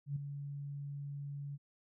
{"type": "tone with ADSR envelope", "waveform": "sine", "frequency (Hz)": 142.2, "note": "C#3", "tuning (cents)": 45, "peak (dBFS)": -32, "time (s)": [0.06, 1.58], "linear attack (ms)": 100, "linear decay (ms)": 7, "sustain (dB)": -8, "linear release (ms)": 36, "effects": []}